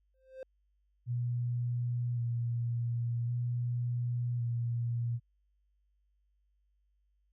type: tone with exponential growth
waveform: triangle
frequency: 523.3 Hz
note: C5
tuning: in tune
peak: -36 dBFS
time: 0.14-0.43 s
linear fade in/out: 2 ms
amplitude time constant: 62 ms
type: tone with vibrato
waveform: sine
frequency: 119.8 Hz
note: A#2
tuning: 48 cents sharp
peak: -30 dBFS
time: 1.06-5.2 s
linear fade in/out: 50 ms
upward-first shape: square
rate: 0.45 Hz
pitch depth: 20 cents each way
effects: added 50 Hz sine -70 dBFS peak until 7.32 s